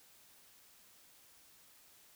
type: silence
effects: white hiss -63 dBFS RMS until 2.15 s

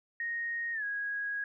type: tone with pitch glide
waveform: sine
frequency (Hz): 1864.7 to 1651.7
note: A#6 to G#6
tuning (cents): 0 to -10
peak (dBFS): -32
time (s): 0.2-1.44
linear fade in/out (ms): 2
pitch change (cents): -210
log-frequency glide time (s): 0.73-0.84
effects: none

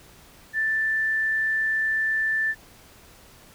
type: tone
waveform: sine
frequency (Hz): 1766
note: A6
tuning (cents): +6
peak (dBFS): -21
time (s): 0.53-2.55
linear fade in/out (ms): 50
effects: pink hiss -51 dBFS RMS until 3.54 s

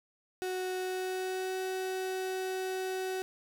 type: tone with pitch glide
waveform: 35% pulse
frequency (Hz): 370 to 375.4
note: F#4 to F#4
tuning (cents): 0 to +25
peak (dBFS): -31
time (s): 0.42-3.22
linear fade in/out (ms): 0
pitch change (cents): +25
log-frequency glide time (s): 0.78-1.59
effects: none

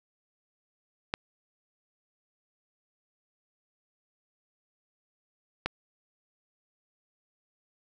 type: clicks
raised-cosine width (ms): 0.3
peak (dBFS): -12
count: 2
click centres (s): 1.139 / 5.66
effects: none

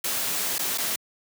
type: noise with dropouts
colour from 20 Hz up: white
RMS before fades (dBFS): -27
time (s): 0.04-0.96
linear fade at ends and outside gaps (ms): 5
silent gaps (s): 0.583-0.591 / 0.777-0.782
effects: high-pass 150 Hz 12 dB/octave

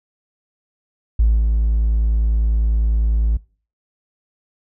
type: tone with ADSR envelope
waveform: triangle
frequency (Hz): 55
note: A1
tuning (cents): 0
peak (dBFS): -6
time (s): 1.19-3.37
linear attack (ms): 8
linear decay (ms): 230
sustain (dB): -5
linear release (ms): 6
effects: noise-tail reverb RT60 0.4 s tail -24 dB re dry + tanh soft clip ceiling -8 dBFS

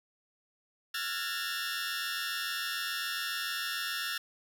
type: tone cluster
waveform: 20% pulse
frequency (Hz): 1359 / 1446 / 1672 / 1812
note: F6 / F#6 / G#6 / A#6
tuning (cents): -48 / -40 / +11 / -50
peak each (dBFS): -34 / -35 / -34 / -33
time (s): 0.94-4.18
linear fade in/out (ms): 5
effects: none

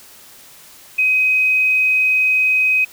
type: tone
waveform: sine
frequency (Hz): 2520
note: D#7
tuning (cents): +21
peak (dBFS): -12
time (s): 0.98-2.85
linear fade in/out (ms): 10
effects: white hiss -43 dBFS RMS until 2.92 s

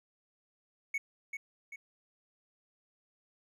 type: tone with echo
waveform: triangle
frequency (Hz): 2217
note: C#7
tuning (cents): 0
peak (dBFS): -29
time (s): 0.94-0.98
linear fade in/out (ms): 5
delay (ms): 390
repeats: 2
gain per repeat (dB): -6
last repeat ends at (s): 1.76
effects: none

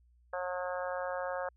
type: harmonic tone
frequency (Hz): 180.9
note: F#3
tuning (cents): -39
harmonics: 3 / 4 / 5 / 6 / 7 / 8 / 9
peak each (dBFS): -36 / -41 / -43 / -45 / -44 / -47 / -44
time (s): 0.33-1.49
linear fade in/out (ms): 5
effects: added 60 Hz sine -62 dBFS peak until 1.56 s

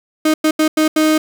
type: tone bursts at uneven times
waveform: 35% pulse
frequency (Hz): 311.1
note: D#4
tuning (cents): 0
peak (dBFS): -9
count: 5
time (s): 0.25-0.34 / 0.44-0.51 / 0.59-0.68 / 0.77-0.88 / 0.96-1.18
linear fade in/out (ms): 5
effects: none

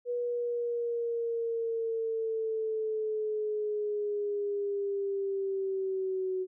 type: linear sweep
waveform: sine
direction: down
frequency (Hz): 486.6 to 371.2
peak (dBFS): -29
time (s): 0.05-6.47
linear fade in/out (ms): 50
effects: none

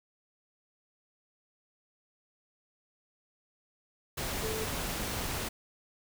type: tone in noise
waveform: sine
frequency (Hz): 437.9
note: A4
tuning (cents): -8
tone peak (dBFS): -35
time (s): 4.43-4.65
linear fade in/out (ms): 10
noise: pink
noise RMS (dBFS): -35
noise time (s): 4.17-5.49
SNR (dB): -3
effects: none

